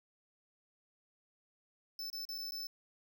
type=tone with dropouts; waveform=square; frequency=5274 Hz; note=E8; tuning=in tune; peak=-40 dBFS; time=1.99-2.67 s; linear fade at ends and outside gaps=2 ms; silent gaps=2.101-2.129 / 2.252-2.289 / 2.381-2.384 / 2.51-2.52 s; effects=none